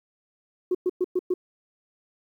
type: tone bursts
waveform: sine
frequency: 363.8 Hz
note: F#4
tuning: 29 cents flat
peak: -19 dBFS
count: 5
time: 0.71-1.34 s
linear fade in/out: 5 ms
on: 38 ms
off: 110 ms
effects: tanh soft clip ceiling -16 dBFS + 10-bit